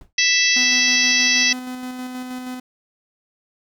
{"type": "noise with exponential decay", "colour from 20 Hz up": "brown", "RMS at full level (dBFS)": -36, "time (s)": [0.01, 0.13], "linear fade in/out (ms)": 1, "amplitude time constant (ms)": 25}
{"type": "harmonic tone", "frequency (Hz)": 659.3, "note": "E5", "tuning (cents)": 0, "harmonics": [3, 4, 5, 6, 7, 8, 9], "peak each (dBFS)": [-20, -20, -25, -25, -24, -22, -22], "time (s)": [0.18, 1.53], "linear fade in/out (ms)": 5}
{"type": "tone with tremolo", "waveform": "45% pulse", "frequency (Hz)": 252.8, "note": "B3", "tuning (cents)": 41, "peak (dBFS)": -27, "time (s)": [0.56, 2.6], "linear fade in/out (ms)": 5, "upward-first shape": "square", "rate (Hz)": 6.3, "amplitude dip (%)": 30}
{"effects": []}